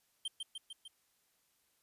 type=tone with echo; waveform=square; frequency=3155 Hz; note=G7; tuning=10 cents sharp; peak=-36 dBFS; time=0.25-0.28 s; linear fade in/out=5 ms; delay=150 ms; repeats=4; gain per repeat=-3 dB; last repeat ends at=0.88 s; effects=white hiss -75 dBFS RMS until 1.82 s + resampled to 32000 Hz